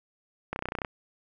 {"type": "clicks", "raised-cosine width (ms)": 0.5, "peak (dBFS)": -16, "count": 11, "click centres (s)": [0.53, 0.561, 0.591, 0.624, 0.656, 0.687, 0.721, 0.752, 0.787, 0.818, 0.848], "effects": []}